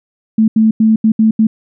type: tone bursts at uneven times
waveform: sine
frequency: 220 Hz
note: A3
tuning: in tune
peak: -6 dBFS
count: 6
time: 0.38-0.48 / 0.56-0.71 / 0.8-0.96 / 1.04-1.12 / 1.19-1.31 / 1.39-1.47 s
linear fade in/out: 5 ms
effects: none